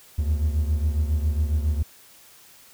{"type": "beating tone pair", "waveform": "triangle", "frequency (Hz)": [73.9, 81.2], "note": ["D2", "E2"], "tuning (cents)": [11, -26], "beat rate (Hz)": 7.3, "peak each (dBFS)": [-19, -25], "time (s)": [0.18, 1.83], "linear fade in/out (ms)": 10, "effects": ["white hiss -51 dBFS RMS until 2.73 s"]}